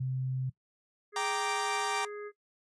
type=tone; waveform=sine; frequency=130 Hz; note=C3; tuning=11 cents flat; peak=-30 dBFS; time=0-0.5 s; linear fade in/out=10 ms
type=harmonic tone; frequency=415.3 Hz; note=G#4; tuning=in tune; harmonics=1 / 3 / 4 / 5; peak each=-39 / -49 / -51 / -53 dBFS; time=1.12-2.32 s; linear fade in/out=50 ms
type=chord; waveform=sawtooth; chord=G minor; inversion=none; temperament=equal with one note detuned; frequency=781.7 / 932.3 / 1174.7 Hz; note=G5 / Bb5 / D6; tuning=-5 / 0 / 0 cents; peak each=-31 dBFS; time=1.16-2.05 s; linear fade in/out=2 ms
effects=noise-tail reverb RT60 0.1 s tail -19 dB re dry + resampled to 22050 Hz